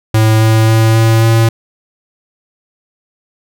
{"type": "tone with pitch steps", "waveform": "square", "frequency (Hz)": [110, 110.89, 111.79, 112.7, 113.62], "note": ["A2", "A2", "A2", "A2", "A#2"], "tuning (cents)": [0, 14, 28, 42, -44], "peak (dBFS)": -7, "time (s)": [0.14, 1.49], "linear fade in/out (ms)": 5, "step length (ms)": 270, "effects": []}